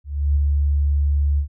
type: tone with ADSR envelope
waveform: sine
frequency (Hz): 71.9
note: D2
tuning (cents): -36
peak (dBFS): -13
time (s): 0.04-1.48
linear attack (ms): 320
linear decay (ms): 12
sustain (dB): -2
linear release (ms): 95
effects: none